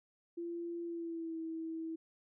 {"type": "tone with pitch glide", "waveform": "sine", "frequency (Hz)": [341.3, 324.6], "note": ["F4", "E4"], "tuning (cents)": [-40, -27], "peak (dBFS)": -38, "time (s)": [0.37, 1.96], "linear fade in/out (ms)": 10, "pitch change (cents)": -87, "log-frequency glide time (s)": [0.84, 1.38], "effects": []}